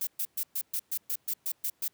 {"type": "noise bursts", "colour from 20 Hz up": "violet", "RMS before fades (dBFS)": -31, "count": 11, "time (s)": [0.01, 1.881], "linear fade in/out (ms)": 5, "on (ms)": 61, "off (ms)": 120, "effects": ["pink hiss -70 dBFS RMS until 1.93 s", "high-pass 100 Hz 12 dB/octave"]}